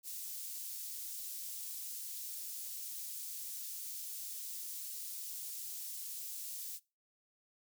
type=high-pass noise; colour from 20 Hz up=white; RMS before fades=-44 dBFS; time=0.03-6.8 s; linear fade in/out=50 ms; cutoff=5600 Hz; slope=12 dB/octave; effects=noise-tail reverb RT60 0.3 s tail -23 dB re dry